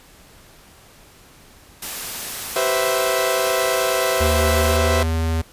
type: noise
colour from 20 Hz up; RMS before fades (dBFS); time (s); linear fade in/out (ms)
white; -29; 1.82-4.77; 5
type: chord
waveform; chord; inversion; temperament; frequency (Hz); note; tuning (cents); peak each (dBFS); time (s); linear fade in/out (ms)
sawtooth; C major seventh; second; equal with one note detuned; 383.7 / 493.9 / 523.3 / 659.3; G4 / B4 / C5 / E5; -37 / 0 / 0 / 0; -22 / -21 / -19 / -18; 2.56-5.03; 2
type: tone with pitch glide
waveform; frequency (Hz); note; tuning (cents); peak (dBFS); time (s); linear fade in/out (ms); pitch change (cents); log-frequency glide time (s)
square; 77.78 to 81.27; D#2 to E2; 0 to -24; -19; 4.2-5.42; 10; +76; 4.48-5.14
effects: pink hiss -48 dBFS RMS until 5.52 s + resampled to 32000 Hz